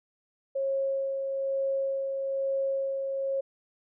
sine tone with tremolo, 543 Hz, C#5, 36 cents flat, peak -25 dBFS, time 0.55-3.41 s, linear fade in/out 10 ms, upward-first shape sine, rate 1.1 Hz, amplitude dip 35%, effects none

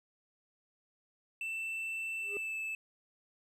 triangle tone with pitch glide, 2665 to 2624 Hz, E7 to E7, +18 to -9 cents, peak -34 dBFS, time 1.41-2.75 s, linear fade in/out 2 ms, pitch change -27 cents, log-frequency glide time 2.21-2.57 s
triangle tone with exponential growth, 406 Hz, G#4, 39 cents flat, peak -33 dBFS, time 2.19-2.37 s, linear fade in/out 1 ms, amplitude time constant 38 ms
effects none

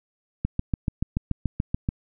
click train, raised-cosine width 5 ms, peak -11 dBFS, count 11, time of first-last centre 0.45-1.889 s, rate 6.95 Hz, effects none

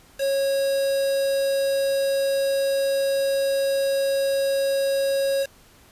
triangle tone with quantisation, 548 Hz, C#5, 20 cents flat, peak -18 dBFS, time 0.18-5.47 s, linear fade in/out 50 ms, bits 5, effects pink hiss -53 dBFS RMS until 5.91 s + resampled to 32000 Hz

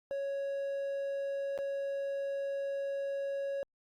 triangle tone with dropouts, 554.4 Hz, C#5, in tune, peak -31 dBFS, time 0.11-3.63 s, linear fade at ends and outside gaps 0 ms, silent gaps 1.577-1.588 s, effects Opus 48 kbps

